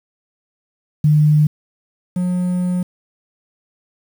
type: tone pair in turn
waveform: sine / triangle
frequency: 151 / 180.01 Hz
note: D3 / F#3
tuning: +48 / -47 cents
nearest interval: minor third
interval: 305 cents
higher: second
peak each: -9 / -14 dBFS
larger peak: first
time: 1.04-1.47 / 2.16-2.83 s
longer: second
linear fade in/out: 5 ms
effects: 7-bit